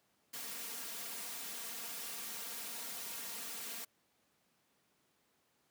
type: noise with comb filter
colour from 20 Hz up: white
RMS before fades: -44 dBFS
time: 0.33-3.85 s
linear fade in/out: 10 ms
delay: 4.3 ms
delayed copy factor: +0.9
effects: pink hiss -75 dBFS RMS until 5.7 s + high-pass 150 Hz 12 dB/octave